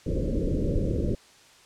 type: low-pass noise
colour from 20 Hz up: pink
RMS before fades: -26 dBFS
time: 0.06-1.15 s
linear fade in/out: 5 ms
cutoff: 570 Hz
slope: 96 dB/octave
effects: white hiss -54 dBFS RMS until 1.65 s + low-pass 7000 Hz 12 dB/octave